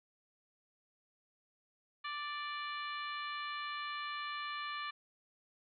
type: harmonic tone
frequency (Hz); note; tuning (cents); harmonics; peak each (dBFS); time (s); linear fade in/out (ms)
587.3; D5; 0; 2 / 3 / 4 / 5 / 6 / 7; -41 / -45 / -47 / -49 / -51 / -52; 2.04-4.91; 10
effects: none